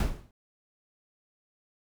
brown noise with exponential decay, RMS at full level -21 dBFS, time 0-0.31 s, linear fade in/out 2 ms, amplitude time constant 66 ms, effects none

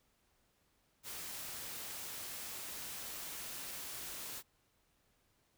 white noise, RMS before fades -45 dBFS, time 1.03-4.43 s, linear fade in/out 50 ms, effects pink hiss -75 dBFS RMS until 5.57 s

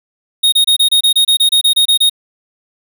square tone bursts, 3729 Hz, A#7, in tune, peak -8 dBFS, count 14, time 0.43-2.097 s, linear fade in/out 10 ms, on 94 ms, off 27 ms, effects none

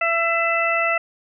harmonic tone with a mistuned harmonic, 670 Hz, E5, 28 cents sharp, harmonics 1 / 2 / 3 / 4, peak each -23 / -23 / -23 / -23 dBFS, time 0.01-0.98 s, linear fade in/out 5 ms, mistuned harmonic 4, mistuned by -23 cents, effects none

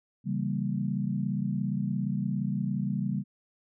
sine chord, C# diminished seventh, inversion none, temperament equal, 138.59 / 164.81 / 196 / 233.1 Hz, C#3 / E3 / G3 / Bb3, 0 / 0 / 0 / 0 cents, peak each -32 / -36 / -30 / -35 dBFS, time 0.24-3.24 s, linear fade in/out 50 ms, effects none

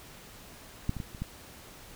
clicks, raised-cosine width 5 ms, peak -15 / -24 / -23 / -30 / -20 dBFS, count 5, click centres 0.894 / 0.967 / 1.002 / 1.148 / 1.22 s, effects pink hiss -50 dBFS RMS until 1.95 s

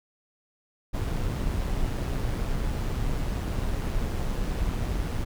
brown noise with amplitude modulation, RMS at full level -26 dBFS, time 0.93-5.25 s, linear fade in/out 20 ms, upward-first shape sine, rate 128 Hz, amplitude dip 35%, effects none

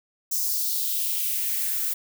violet noise with high-pass filter sweep, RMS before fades -26 dBFS, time 0.31-1.94 s, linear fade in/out 10 ms, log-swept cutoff 6000 to 1300 Hz, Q 2.4, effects none

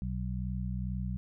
harmonic tone, 62.3 Hz, B1, 16 cents sharp, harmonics 1 / 2 / 3, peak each -35 / -37 / -37 dBFS, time 0.02-1.17 s, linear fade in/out 0 ms, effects none

